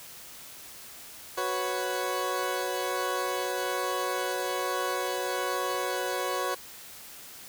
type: chord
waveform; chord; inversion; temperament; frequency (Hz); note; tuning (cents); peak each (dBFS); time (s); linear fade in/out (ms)
20% pulse; F# suspended fourth; none; equal; 370 / 493.9 / 554.4; F#4 / B4 / C#5; 0 / 0 / 0; -28; 1.37-6.55; 10
effects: white hiss -46 dBFS RMS until 7.48 s